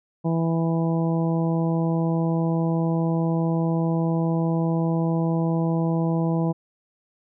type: harmonic tone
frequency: 164.81 Hz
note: E3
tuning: in tune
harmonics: 1 / 2 / 3 / 4 / 5 / 6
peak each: -21 / -27 / -31 / -33 / -35 / -37 dBFS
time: 0.24-6.53 s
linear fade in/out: 20 ms
effects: none